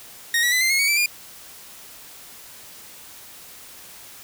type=tone with pitch steps; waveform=sawtooth; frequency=1864.7 / 1934.9 / 2008 / 2083 / 2162 / 2243 / 2328 / 2415 Hz; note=A#6 / B6 / B6 / C7 / C#7 / C#7 / D7 / D7; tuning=0 / -36 / +28 / -8 / -44 / +20 / -16 / +48 cents; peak=-14 dBFS; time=0.34-1.06 s; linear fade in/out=2 ms; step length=90 ms; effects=white hiss -43 dBFS RMS until 4.23 s